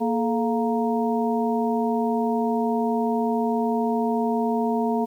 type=harmonic tone with a mistuned harmonic; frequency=233.1 Hz; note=A#3; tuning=in tune; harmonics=1 / 2 / 3 / 4; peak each=-23 / -26 / -28 / -29 dBFS; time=0-5.06 s; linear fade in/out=20 ms; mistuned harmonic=2; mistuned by=-130 cents; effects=9-bit